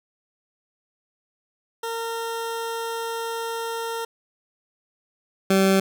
20% pulse tone pair in turn, 458.7 / 192.86 Hz, A#4 / G3, -28 / -28 cents, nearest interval octave + minor third, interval 1500 cents, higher first, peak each -22 / -11 dBFS, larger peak second, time 1.83-4.05 / 5.5-5.8 s, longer first, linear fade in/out 5 ms, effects none

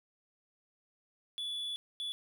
triangle tone bursts at uneven times, 3436 Hz, A7, 42 cents flat, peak -34 dBFS, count 2, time 1.38-1.76 / 2-2.12 s, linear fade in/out 0 ms, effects none

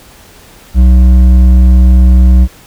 sine tone with hard clipping, 62.6 Hz, B1, 24 cents sharp, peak -3 dBFS, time 0.74-2.48 s, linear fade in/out 50 ms, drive 7 dB, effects pink hiss -38 dBFS RMS until 2.66 s

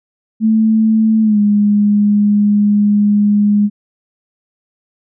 sine tone with pitch glide, 220 to 206.5 Hz, A3 to G#3, 0 to -10 cents, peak -8 dBFS, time 0.4-3.7 s, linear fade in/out 50 ms, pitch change -110 cents, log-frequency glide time 1.22-1.39 s, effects none

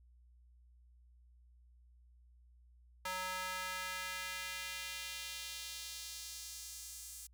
square tone with high-pass filter sweep, 185 Hz, F#3, in tune, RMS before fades -44 dBFS, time 3.05-7.27 s, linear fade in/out 5 ms, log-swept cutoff 1000 to 7900 Hz, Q 1.2, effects added 60 Hz sine -61 dBFS peak until 7.33 s

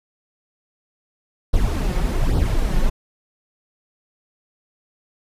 brown noise with flanger, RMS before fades -18 dBFS, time 1.53-2.9 s, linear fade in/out 10 ms, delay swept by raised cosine 0.21 to 5.61 ms, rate 1.2 Hz, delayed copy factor +0.7, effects resampled to 32000 Hz

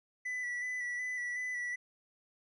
triangle tone with vibrato, 1975.5 Hz, B6, in tune, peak -33 dBFS, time 0.25-1.76 s, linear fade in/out 10 ms, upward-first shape square, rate 2.7 Hz, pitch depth 21 cents each way, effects resampled to 24000 Hz

